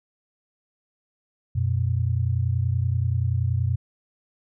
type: tone pair together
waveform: sine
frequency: 91.1 / 121.6 Hz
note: F#2 / B2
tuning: -26 / -26 cents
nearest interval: perfect fourth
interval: 500 cents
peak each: -23 dBFS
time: 1.55-3.76 s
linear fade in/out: 10 ms
effects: none